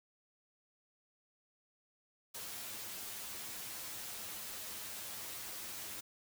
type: noise with comb filter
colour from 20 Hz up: white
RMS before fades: -45 dBFS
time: 2.34-6.01 s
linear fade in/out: 10 ms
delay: 9.5 ms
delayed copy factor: +0.7
effects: none